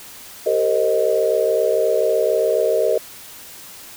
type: chord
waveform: sine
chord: C minor seventh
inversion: second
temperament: equal with one note detuned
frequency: 392 / 456 / 523.3 / 622.3 Hz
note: G4 / Bb4 / C5 / Eb5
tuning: 0 / -38 / 0 / 0 cents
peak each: -23 / -19 / -22 / -19 dBFS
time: 0.46-2.98 s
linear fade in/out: 5 ms
effects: white hiss -39 dBFS RMS until 3.96 s